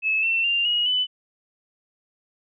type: tone with pitch steps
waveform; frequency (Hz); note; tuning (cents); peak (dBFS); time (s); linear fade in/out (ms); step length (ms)
sine; 2597 / 2692 / 2790 / 2892 / 2997; E7 / E7 / F7 / F#7 / F#7; -26 / +36 / -2 / -40 / +22; -19; 0.02-1.07; 50; 210
effects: none